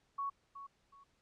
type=tone with echo; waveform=sine; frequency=1113 Hz; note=C#6; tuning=7 cents sharp; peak=-35 dBFS; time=0.18-0.3 s; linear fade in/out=10 ms; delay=370 ms; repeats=2; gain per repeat=-11 dB; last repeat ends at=1.04 s; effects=pink hiss -75 dBFS RMS until 1.21 s + low-pass 7000 Hz 12 dB/octave